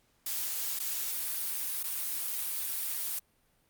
blue noise with dropouts, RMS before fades -34 dBFS, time 0.26-3.19 s, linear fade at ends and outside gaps 5 ms, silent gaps 0.791-0.799 / 1.83-1.839 s, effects pink hiss -70 dBFS RMS until 3.69 s + Opus 48 kbps

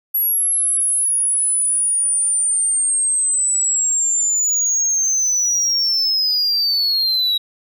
sine linear sweep, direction down, 11480 to 3843 Hz, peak -12 dBFS, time 0.14-7.38 s, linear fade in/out 10 ms, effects tanh soft clip ceiling -14 dBFS + 9-bit

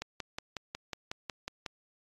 click train, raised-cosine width 0.2 ms, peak -19 dBFS, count 10, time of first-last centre 0.02-1.662 s, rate 5.48 Hz, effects AAC 32 kbps

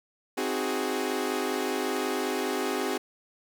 sawtooth chord, Ab dominant seventh, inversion first, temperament equal, 261.6 / 311.1 / 370 / 415.3 Hz, C4 / Eb4 / Gb4 / Ab4, 0 / 0 / 0 / 0 cents, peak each -29 / -32 / -28 / -28 dBFS, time 0.37-2.98 s, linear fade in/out 10 ms, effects none

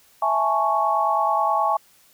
sine chord, A major seventh, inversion second, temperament equal, 659.3 / 830.6 / 880 / 1108.7 Hz, E5 / G#5 / A5 / C#6, 0 / 0 / 0 / 0 cents, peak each -25 / -22 / -26 / -22 dBFS, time 0.22-1.77 s, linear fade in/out 5 ms, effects white hiss -56 dBFS RMS until 2.13 s

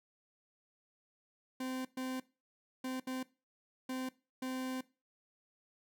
40% pulse tone bursts at uneven times, 258.5 Hz, C4, 21 cents flat, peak -36 dBFS, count 6, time 1.6-1.85 / 1.97-2.2 / 2.84-3 / 3.07-3.23 / 3.89-4.09 / 4.42-4.81 s, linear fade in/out 5 ms, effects noise-tail reverb RT60 0.3 s tail -19 dB re dry

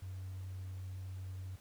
triangle tone, 93.5 Hz, F#2, 19 cents sharp, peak -38 dBFS, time 0.02-1.56 s, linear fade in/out 5 ms, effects tanh soft clip ceiling -38 dBFS + pink hiss -63 dBFS RMS until 1.6 s

